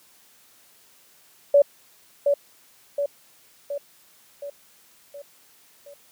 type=tone with echo; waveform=sine; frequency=570 Hz; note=C#5; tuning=48 cents sharp; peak=-11 dBFS; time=1.54-1.62 s; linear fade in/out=5 ms; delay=720 ms; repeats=6; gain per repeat=-5 dB; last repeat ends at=5.94 s; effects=white hiss -56 dBFS RMS until 6.11 s + high-pass 100 Hz 12 dB/octave